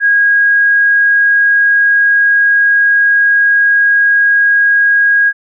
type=tone; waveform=sine; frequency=1640 Hz; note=G#6; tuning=22 cents flat; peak=-6 dBFS; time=0-5.33 s; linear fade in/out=50 ms; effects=none